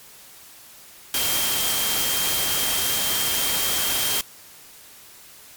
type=tone in noise; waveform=sine; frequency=3182 Hz; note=G7; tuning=25 cents sharp; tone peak=-28 dBFS; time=1.14-4.21 s; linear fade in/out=2 ms; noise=white; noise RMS=-23 dBFS; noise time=1.14-4.21 s; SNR=-8 dB; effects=white hiss -46 dBFS RMS until 5.56 s + MP3 96 kbps